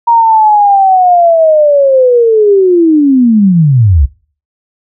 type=linear sweep; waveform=sine; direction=down; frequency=943 to 61.74 Hz; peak=-3 dBFS; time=0.07-4.06 s; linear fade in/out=10 ms; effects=noise-tail reverb RT60 0.4 s tail -21 dB re dry